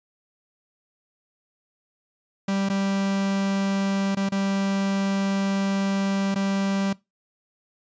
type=tone with dropouts; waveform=45% pulse; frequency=196 Hz; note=G3; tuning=in tune; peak=-22 dBFS; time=2.48-6.93 s; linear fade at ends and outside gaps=5 ms; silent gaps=2.689-2.698 / 4.15-4.169 / 4.29-4.32 / 6.345-6.357 s; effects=noise-tail reverb RT60 0.2 s tail -21 dB re dry + resampled to 16000 Hz